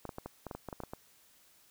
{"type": "clicks", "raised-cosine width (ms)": 1, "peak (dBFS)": -26, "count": 12, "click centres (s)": [0.053, 0.092, 0.184, 0.26, 0.467, 0.512, 0.55, 0.687, 0.728, 0.803, 0.836, 0.935], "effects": ["white hiss -64 dBFS RMS until 1.7 s"]}